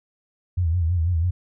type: tone with vibrato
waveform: sine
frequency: 85.1 Hz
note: F2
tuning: 44 cents flat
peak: -18 dBFS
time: 0.57-1.31 s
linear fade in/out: 10 ms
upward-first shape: sine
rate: 6.1 Hz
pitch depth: 110 cents each way
effects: none